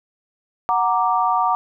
sine chord, Gb augmented, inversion none, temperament equal, 740 / 932.3 / 1174.7 Hz, Gb5 / Bb5 / D6, 0 / 0 / 0 cents, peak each -20 dBFS, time 0.69-1.55 s, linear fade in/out 0 ms, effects none

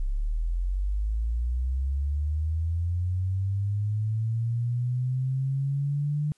sine linear sweep, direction up, 32.72 to 150.2 Hz, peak -24 dBFS, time 0-6.32 s, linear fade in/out 0 ms, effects white hiss -68 dBFS RMS until 6.37 s + resampled to 24000 Hz

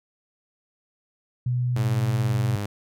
sine tone, 123.8 Hz, B2, 5 cents sharp, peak -21 dBFS, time 1.46-2.56 s, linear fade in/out 5 ms
sawtooth tone with pitch glide, 106.2 to 102.35 Hz, G#2 to G#2, +39 to -25 cents, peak -23 dBFS, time 1.76-2.66 s, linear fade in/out 5 ms, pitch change -64 cents, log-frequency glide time 2.17-2.36 s
effects none

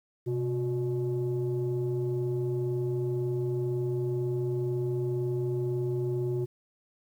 sine tone pair together, 128.2 / 362.6 Hz, C3 / F#4, -35 / -35 cents, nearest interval octave + tritone, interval 1800 cents, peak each -28 dBFS, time 0.26-6.46 s, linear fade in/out 20 ms, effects tanh soft clip ceiling -23 dBFS + 10-bit

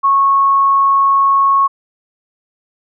sine tone, 1100 Hz, C#6, 14 cents flat, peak -8 dBFS, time 0.03-1.68 s, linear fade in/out 20 ms, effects none

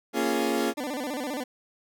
30% pulse chord, Bb minor seventh, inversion none, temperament equal with one note detuned, 233.1 / 277.2 / 346 / 415.3 Hz, Bb3 / Db4 / F4 / Ab4, 0 / 0 / -16 / 0 cents, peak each -27 dBFS, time 0.13-0.74 s, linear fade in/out 50 ms
20% pulse tone with vibrato, 273 Hz, C#4, 26 cents flat, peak -25 dBFS, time 0.77-1.44 s, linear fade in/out 10 ms, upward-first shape square, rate 15 Hz, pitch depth 150 cents each way
effects none

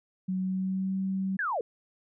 sine tone with pitch glide, 186.6 to 191.29 Hz, F#3 to G3, +15 to -42 cents, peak -27 dBFS, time 0.28-1.37 s, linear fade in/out 10 ms, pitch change +43 cents, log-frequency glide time 0.38-0.97 s
sine linear sweep, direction down, 1760 to 415.3 Hz, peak -27 dBFS, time 1.39-1.61 s, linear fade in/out 2 ms
effects none

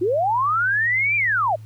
sine linear two-way sweep, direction up then down, 325.7 to 2412 to 579 Hz, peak -17 dBFS, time 0.01-1.56 s, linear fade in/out 10 ms, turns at 1.16 s, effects added 109 Hz sine -36 dBFS peak until 1.65 s + pink hiss -58 dBFS RMS until 1.65 s

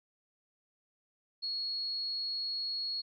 sine tone, 4328 Hz, C#8, 42 cents flat, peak -33 dBFS, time 1.42-3.02 s, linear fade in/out 20 ms, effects none

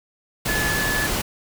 sine tone in noise, 1722 Hz, A6, 38 cents flat, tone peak -23 dBFS, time 0.48-1.07 s, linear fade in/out 10 ms, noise pink, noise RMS -24 dBFS, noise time 0.45-1.22 s, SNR -2 dB, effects none

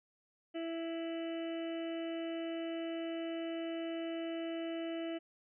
harmonic tone, 330.6 Hz, E4, 5 cents sharp, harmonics 1 / 2 / 4 / 5 / 6 / 7 / 8 / 9, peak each -38 / -42 / -56 / -58 / -55 / -58 / -58 / -52 dBFS, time 0.54-5.19 s, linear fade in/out 20 ms, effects none

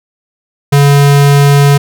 square tone, 142 Hz, C#3, 42 cents sharp, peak -4 dBFS, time 0.72-1.78 s, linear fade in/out 10 ms, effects none

